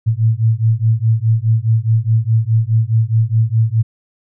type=beating tone pair; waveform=sine; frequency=109.9 / 114.7 Hz; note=A2 / A#2; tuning=-2 / -28 cents; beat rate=4.8 Hz; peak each=-14 dBFS; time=0.06-3.83 s; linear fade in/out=20 ms; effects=none